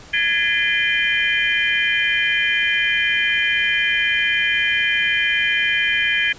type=tone cluster; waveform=sine; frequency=1665 / 1781 / 2039 / 2406 / 3104 Hz; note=G#6 / A6 / C7 / D7 / G7; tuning=+4 / +21 / -45 / +41 / -18 cents; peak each=-21 / -27 / -23 / -21 / -23 dBFS; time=0.13-6.33 s; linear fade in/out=10 ms; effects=pink hiss -42 dBFS RMS until 6.38 s + resampled to 16000 Hz